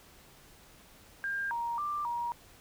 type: tone with pitch steps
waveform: sine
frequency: 1601 / 939 / 1183 / 949 Hz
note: G6 / A#5 / D6 / A#5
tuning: +36 / +12 / +12 / +31 cents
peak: -31 dBFS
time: 1.24-2.32 s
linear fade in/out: 0 ms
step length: 270 ms
effects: pink hiss -57 dBFS RMS until 2.6 s